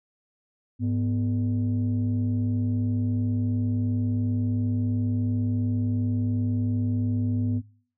sine tone pair together, 104.05 / 246.9 Hz, G#2 / B3, +4 / 0 cents, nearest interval octave + minor third, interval 1496 cents, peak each -23 / -25 dBFS, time 0.79-7.62 s, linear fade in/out 50 ms, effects noise-tail reverb RT60 0.5 s tail -23 dB re dry + tanh soft clip ceiling -18 dBFS

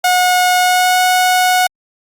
sawtooth tone with pitch glide, 726 to 733.2 Hz, F#5 to F#5, -33 to -16 cents, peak -6 dBFS, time 0.04-1.67 s, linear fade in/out 5 ms, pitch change +17 cents, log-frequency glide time 0.58-0.98 s, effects Opus 48 kbps

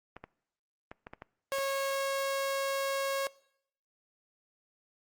clicks, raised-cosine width 0.5 ms, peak -28 dBFS, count 7, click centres 0.166 / 0.24 / 0.915 / 1.069 / 1.135 / 1.221 / 1.585 s
sawtooth tone, 547 Hz, C#5, 23 cents flat, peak -26 dBFS, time 1.52-3.27 s, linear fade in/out 0 ms
effects noise-tail reverb RT60 0.7 s tail -22 dB re dry + Opus 32 kbps

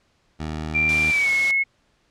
15% pulse tone, 77.78 Hz, D#2, in tune, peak -21 dBFS, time 0.39-1.12 s, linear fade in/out 20 ms
sine tone with pitch glide, 2365 to 2181 Hz, D7 to C#7, +12 to -29 cents, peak -17 dBFS, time 0.74-1.64 s, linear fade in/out 20 ms, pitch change -141 cents, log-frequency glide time 1.1-1.3 s
white noise, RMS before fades -30 dBFS, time 0.89-1.51 s, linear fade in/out 0 ms
effects pink hiss -64 dBFS RMS until 2.1 s + low-pass 6000 Hz 12 dB/octave

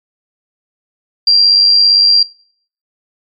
sine tone with amplitude modulation, 4744 Hz, D8, 17 cents sharp, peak -3 dBFS, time 1.27-2.23 s, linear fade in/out 5 ms, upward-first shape sine, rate 97.5 Hz, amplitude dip 45%, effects noise-tail reverb RT60 0.6 s tail -26 dB re dry + MP3 48 kbps

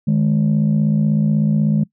sine tone pair together, 153.75 / 210 Hz, D#3 / G#3, -20 / +19 cents, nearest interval perfect fourth, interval 539 cents, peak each -14 dBFS, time 0.07-1.84 s, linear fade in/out 10 ms, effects noise-tail reverb RT60 0.1 s tail -21 dB re dry + tanh soft clip ceiling -9 dBFS

